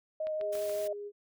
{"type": "tone with vibrato", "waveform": "sine", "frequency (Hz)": 622.3, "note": "D#5", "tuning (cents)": 0, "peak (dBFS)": -31, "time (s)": [0.2, 0.93], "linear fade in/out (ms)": 5, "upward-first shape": "triangle", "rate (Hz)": 5.3, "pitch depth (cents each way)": 15}
{"type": "click train", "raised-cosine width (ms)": 0.3, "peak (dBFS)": -31, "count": 4, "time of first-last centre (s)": [0.27, 0.696], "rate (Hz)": 7.05}
{"type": "tone", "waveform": "sine", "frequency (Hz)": 410, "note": "G#4", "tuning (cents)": -22, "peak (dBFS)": -38, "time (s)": [0.39, 1.12], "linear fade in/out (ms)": 50}
{"type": "noise", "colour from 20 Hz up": "white", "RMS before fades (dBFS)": -47, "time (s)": [0.52, 0.88], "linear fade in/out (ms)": 10}
{"effects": []}